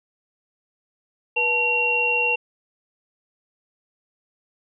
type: tone cluster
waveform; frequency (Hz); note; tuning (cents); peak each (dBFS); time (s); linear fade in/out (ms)
sine; 484.2 / 876 / 2747; B4 / A5 / F7; -34 / -8 / -29; -27 / -28 / -19; 1.36-2.36; 10
effects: none